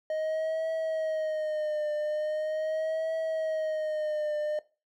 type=tone with vibrato; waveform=triangle; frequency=622.3 Hz; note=D#5; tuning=in tune; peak=-26 dBFS; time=0.1-4.59 s; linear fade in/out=2 ms; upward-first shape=triangle; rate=0.41 Hz; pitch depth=65 cents each way; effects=noise-tail reverb RT60 0.3 s tail -18 dB re dry